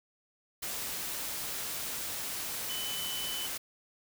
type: tone in noise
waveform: sine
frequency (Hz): 3013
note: F#7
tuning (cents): +31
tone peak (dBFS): -37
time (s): 2.69-3.47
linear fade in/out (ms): 10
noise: white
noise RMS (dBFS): -37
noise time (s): 0.62-3.58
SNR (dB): -3
effects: none